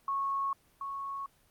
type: tone pair in turn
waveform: sine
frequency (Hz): 1100 / 1103.9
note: C#6 / C#6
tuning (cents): -14 / -8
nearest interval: unison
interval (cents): 6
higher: second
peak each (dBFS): -29 / -35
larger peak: first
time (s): 0.08-0.53 / 0.81-1.26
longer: neither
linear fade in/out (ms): 2
effects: pink hiss -66 dBFS RMS until 1.5 s + Opus 24 kbps